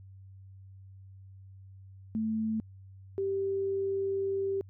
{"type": "tone pair in turn", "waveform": "sine", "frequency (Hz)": [220, 390.9], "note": ["A3", "G4"], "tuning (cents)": [0, -5], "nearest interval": "minor seventh", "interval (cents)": 995, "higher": "second", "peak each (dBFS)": -28, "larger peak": "neither", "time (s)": [[2.15, 2.6], [3.18, 4.61]], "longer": "second", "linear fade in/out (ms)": 0, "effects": ["added 96 Hz sine -48 dBFS peak until 4.69 s"]}